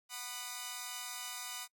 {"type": "chord", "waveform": "5% pulse", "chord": "B major", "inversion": "second", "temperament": "equal with one note detuned", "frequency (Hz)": [740, 987.8, 1219.6], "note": ["F#5", "B5", "D#6"], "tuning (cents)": [0, 0, -35], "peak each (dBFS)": [-35, -33, -33], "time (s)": [0.09, 1.68], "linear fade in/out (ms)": 50, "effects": ["noise-tail reverb RT60 0.1 s tail -24 dB re dry"]}